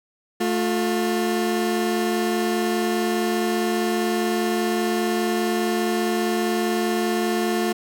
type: tone pair together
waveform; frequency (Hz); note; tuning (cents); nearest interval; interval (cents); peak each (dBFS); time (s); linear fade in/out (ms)
30% pulse; 220 / 355.1; A3 / F4; 0 / +29; minor sixth; 829; -21 / -20; 0.4-7.73; 10
effects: none